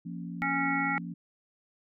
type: chord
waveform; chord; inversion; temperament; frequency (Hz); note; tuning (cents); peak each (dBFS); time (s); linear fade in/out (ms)
sine; Bb minor; second; equal with one note detuned; 173.21 / 233.1 / 277.2; F3 / Bb3 / Db4; -14 / 0 / 0; -37 / -42 / -43; 0.05-1.14; 10
type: harmonic tone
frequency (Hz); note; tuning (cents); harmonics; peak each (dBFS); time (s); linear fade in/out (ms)
275.6; C#4; -10; 1 / 3 / 5 / 7 / 8; -33 / -33 / -33 / -33 / -33; 0.42-0.98; 0
effects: none